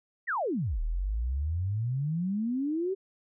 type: exponential two-way sweep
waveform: sine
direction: down then up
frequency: 2014 to 37.24 to 395.6 Hz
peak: -27 dBFS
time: 0.27-2.95 s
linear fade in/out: 20 ms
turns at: 0.81 s
effects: none